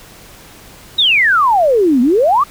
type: exponential two-way sweep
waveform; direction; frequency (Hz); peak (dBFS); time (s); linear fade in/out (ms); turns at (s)
sine; down then up; 3889 to 233.1 to 1241; -8; 0.98-2.44; 10; 2.01
effects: pink hiss -39 dBFS RMS until 2.5 s